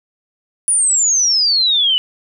sine exponential sweep, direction down, 9830 to 2932 Hz, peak -11 dBFS, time 0.68-1.98 s, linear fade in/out 0 ms, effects none

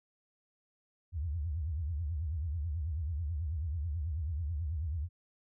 sine tone with vibrato, 78.7 Hz, D#2, 20 cents sharp, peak -32 dBFS, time 1.12-5.09 s, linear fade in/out 50 ms, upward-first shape triangle, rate 9.2 Hz, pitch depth 260 cents each way, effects none

